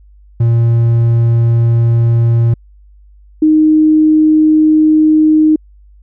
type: tone pair in turn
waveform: triangle / sine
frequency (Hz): 116.54 / 310.1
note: A#2 / D#4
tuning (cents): 0 / -6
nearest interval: octave + perfect fourth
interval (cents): 1694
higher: second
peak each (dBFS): -5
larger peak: neither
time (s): 0.4-2.54 / 3.42-5.56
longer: neither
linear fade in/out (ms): 5
effects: added 50 Hz sine -39 dBFS peak until 6.02 s